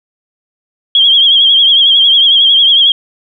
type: tone with vibrato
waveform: sine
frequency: 3245 Hz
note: G#7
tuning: 41 cents flat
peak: -4 dBFS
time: 0.95-2.92 s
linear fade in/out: 2 ms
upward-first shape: triangle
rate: 11 Hz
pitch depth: 75 cents each way
effects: none